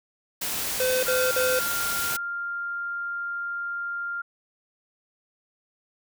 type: noise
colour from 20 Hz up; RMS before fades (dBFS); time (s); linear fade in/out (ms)
white; -29; 0.41-2.17; 10
type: tone bursts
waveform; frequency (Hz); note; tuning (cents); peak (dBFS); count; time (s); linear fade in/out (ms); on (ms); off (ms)
square; 510; C5; -44; -23; 3; 0.8-1.592; 2; 230; 51
type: tone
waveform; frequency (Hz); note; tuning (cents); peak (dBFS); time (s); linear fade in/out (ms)
sine; 1396.9; F6; 0; -28; 1.06-4.22; 10
effects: none